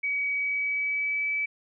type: tone with pitch glide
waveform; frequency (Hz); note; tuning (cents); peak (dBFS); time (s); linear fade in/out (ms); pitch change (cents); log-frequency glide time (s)
sine; 2268 to 2300; C#7 to D7; +39 to -37; -25; 0.03-1.46; 10; +24; 0.32-1.3
effects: none